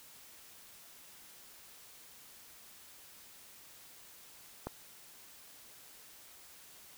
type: click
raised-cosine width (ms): 1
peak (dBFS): -23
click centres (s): 4.67
effects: white hiss -56 dBFS RMS until 6.97 s